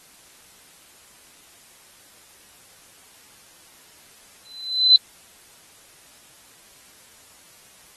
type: tone with exponential growth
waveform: sine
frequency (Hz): 4033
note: B7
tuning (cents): +36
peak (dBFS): -6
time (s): 4.45-4.96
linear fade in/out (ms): 1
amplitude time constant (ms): 110
effects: white hiss -51 dBFS RMS until 7.96 s + AAC 32 kbps